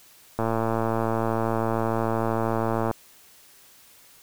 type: click train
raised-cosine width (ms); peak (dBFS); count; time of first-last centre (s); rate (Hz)
1; -11; 286; 0.39-2.912; 113
effects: white hiss -53 dBFS RMS until 4.22 s